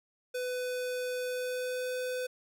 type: tone with pitch glide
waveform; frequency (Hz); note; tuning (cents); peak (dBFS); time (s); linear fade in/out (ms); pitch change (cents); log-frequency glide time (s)
square; 500 to 504.1; B4 to B4; +21 to +35; -33; 0.34-2.27; 10; +14; 1.18-1.9
effects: none